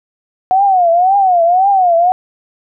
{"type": "tone with vibrato", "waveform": "sine", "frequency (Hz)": 733, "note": "F#5", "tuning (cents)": -16, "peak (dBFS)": -7, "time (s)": [0.51, 2.12], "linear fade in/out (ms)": 0, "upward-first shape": "triangle", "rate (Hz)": 1.9, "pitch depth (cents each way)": 180, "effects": []}